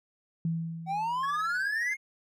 sine tone with exponential decay, 164.81 Hz, E3, in tune, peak -25 dBFS, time 0.45-1.65 s, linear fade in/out 2 ms, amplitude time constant 260 ms
triangle exponential sweep, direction up, 749 to 2179 Hz, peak -26 dBFS, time 0.86-1.97 s, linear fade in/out 50 ms
triangle tone with tremolo, 1683 Hz, G#6, 23 cents sharp, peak -31 dBFS, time 1.23-1.94 s, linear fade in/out 5 ms, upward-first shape sine, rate 19 Hz, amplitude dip 90%
effects none

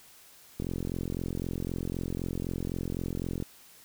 click train, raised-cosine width 3 ms, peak -20 dBFS, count 125, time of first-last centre 0.6-3.425 s, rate 43.9 Hz, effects white hiss -55 dBFS RMS until 3.84 s

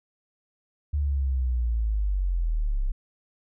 sine linear sweep, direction down, 74 to 31.49 Hz, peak -22 dBFS, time 0.93-2.92 s, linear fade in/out 10 ms, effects none

